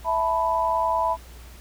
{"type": "chord", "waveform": "sine", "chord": "E suspended fourth", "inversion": "none", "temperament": "just", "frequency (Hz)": [659.3, 879, 988.9], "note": ["E5", "A5", "B5"], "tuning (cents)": [0, -2, 2], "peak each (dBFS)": [-26, -27, -22], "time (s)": [0.04, 1.17], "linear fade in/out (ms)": 50, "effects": ["added 60 Hz sine -42 dBFS peak until 1.6 s", "pink hiss -49 dBFS RMS until 1.6 s"]}